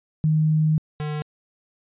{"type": "tone pair in turn", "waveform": ["sine", "square"], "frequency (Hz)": [155.56, 150.61], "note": ["D#3", "D3"], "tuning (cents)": [0, 44], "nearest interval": "minor second", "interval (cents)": 56, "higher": "first", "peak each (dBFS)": [-16, -26], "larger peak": "first", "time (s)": [[0.24, 0.78], [1, 1.22]], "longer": "first", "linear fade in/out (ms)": 0, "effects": ["resampled to 8000 Hz"]}